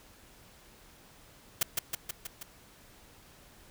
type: noise with echo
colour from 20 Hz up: white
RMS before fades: -26 dBFS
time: 1.61-1.63 s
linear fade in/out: 5 ms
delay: 160 ms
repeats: 5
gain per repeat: -3 dB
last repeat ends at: 2.43 s
effects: pink hiss -57 dBFS RMS until 3.7 s